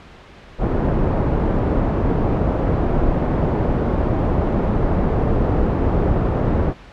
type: low-pass noise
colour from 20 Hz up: pink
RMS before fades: -18 dBFS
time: 0.58-6.74 s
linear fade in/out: 50 ms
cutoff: 690 Hz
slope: 12 dB/octave
effects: pink hiss -42 dBFS RMS until 6.92 s + low-pass 3000 Hz 12 dB/octave